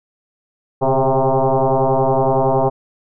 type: tone with frequency modulation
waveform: sine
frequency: 127.6 Hz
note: C3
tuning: 43 cents flat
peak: -12 dBFS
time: 0.81-2.7 s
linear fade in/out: 20 ms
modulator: 133 Hz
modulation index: 6.2
effects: none